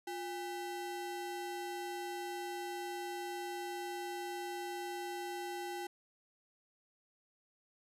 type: ring-modulated tone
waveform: square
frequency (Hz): 583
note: D5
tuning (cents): -13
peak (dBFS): -37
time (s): 0.07-5.87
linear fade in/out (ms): 5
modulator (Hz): 230
effects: resampled to 32000 Hz + 12-bit